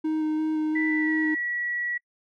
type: tone with vibrato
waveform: triangle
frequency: 311.1 Hz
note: D#4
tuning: in tune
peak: -21 dBFS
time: 0.04-1.35 s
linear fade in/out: 10 ms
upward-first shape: square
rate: 2.9 Hz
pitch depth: 10 cents each way
type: tone with pitch glide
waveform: sine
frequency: 1975.5 to 1932.6 Hz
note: B6 to B6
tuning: 0 to -38 cents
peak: -26 dBFS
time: 0.75-1.98 s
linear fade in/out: 10 ms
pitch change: -38 cents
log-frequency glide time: 0.97-1.12 s
effects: noise-tail reverb RT60 0.1 s tail -26 dB re dry